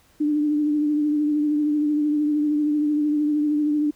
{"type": "tone with vibrato", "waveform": "sine", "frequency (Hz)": 298.1, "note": "D4", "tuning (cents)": 26, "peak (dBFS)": -18, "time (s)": [0.2, 3.91], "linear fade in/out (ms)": 10, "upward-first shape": "triangle", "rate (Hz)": 13, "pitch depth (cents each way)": 36, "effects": ["pink hiss -58 dBFS RMS until 3.95 s"]}